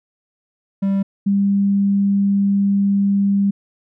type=tone pair in turn; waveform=triangle / sine; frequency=196 / 199.08 Hz; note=G3 / G3; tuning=0 / +27 cents; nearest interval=unison; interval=27 cents; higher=second; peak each=-13 dBFS; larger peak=neither; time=0.82-1.03 / 1.26-3.51 s; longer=second; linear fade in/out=10 ms; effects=none